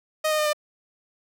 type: tone with pitch steps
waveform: sawtooth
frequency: 622.3 / 614.8 / 607.4 / 600.1 Hz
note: D#5 / D#5 / D#5 / D5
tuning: 0 / -21 / -42 / +37 cents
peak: -17 dBFS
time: 0.24-0.532 s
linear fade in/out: 10 ms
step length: 73 ms
effects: none

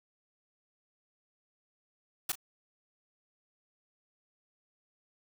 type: noise with echo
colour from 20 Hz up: white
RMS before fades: -31 dBFS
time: 2.29-2.32 s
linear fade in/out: 5 ms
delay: 36 ms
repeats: 1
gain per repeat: -15 dB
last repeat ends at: 2.356 s
effects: none

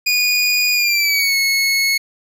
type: tone with pitch glide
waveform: 25% pulse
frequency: 2457 to 2189 Hz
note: D#7 to C#7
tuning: -22 to -22 cents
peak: -10 dBFS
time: 0.06-1.98 s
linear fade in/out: 10 ms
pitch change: -200 cents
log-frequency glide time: 0.73-1.36 s
effects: none

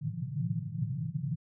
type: band-pass noise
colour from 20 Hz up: white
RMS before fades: -34 dBFS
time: 0.01-1.36 s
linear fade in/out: 20 ms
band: 110 to 170 Hz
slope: 96 dB/octave
effects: none

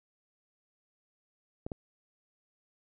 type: clicks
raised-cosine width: 2 ms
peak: -23 dBFS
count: 2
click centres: 1.665 / 1.718 s
effects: none

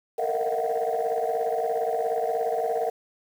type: tone cluster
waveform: sine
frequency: 452.4 / 469.4 / 633 / 697 / 749 Hz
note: A4 / A#4 / D#5 / F5 / F#5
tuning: +48 / +12 / +30 / -4 / +21 cents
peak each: -29 dBFS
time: 0.18-2.9 s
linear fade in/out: 10 ms
effects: tanh soft clip ceiling -17 dBFS + 8-bit

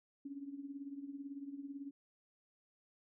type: tone with tremolo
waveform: sine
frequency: 279.8 Hz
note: C#4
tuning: 16 cents sharp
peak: -40 dBFS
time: 0.25-1.91 s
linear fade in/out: 5 ms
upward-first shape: triangle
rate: 18 Hz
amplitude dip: 80%
effects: none

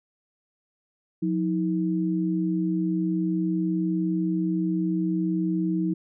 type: tone pair together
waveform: sine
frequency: 179.1 / 319.6 Hz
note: F3 / D#4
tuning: +44 / +47 cents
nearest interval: minor seventh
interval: 1003 cents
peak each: -25 dBFS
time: 1.22-5.94 s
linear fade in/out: 10 ms
effects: none

